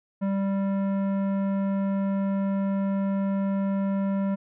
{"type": "tone with tanh clipping", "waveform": "sine", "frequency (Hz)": 196, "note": "G3", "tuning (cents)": 0, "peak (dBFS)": -25, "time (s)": [0.21, 4.36], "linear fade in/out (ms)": 20, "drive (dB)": 14, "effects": []}